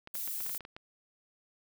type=clicks; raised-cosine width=0.3 ms; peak=-29 dBFS; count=10; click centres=0.074 / 0.153 / 0.276 / 0.406 / 0.464 / 0.495 / 0.548 / 0.607 / 0.651 / 0.765 s
type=noise; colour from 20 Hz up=violet; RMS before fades=-37 dBFS; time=0.14-0.58 s; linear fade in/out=5 ms
effects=none